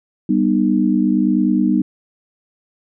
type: chord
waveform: sine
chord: G augmented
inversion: none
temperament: just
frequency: 196 / 245 / 306.2 Hz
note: G3 / B3 / D#4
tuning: 0 / -14 / -28 cents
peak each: -17 dBFS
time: 0.29-1.82 s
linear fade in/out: 5 ms
effects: none